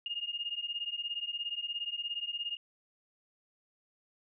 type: beating tone pair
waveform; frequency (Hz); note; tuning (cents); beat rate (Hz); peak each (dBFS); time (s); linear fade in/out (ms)
sine; 2830 / 2847; F7 / F7; +22 / +33; 17; -38 / -37; 0.06-2.57; 2
effects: none